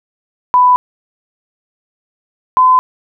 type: tone pair in turn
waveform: sine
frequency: 995 / 1018.8 Hz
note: B5 / C6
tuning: +13 / -46 cents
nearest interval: unison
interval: 41 cents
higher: second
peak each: -5 dBFS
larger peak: neither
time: 0.54-0.76 / 2.57-2.79 s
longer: neither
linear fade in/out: 0 ms
effects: none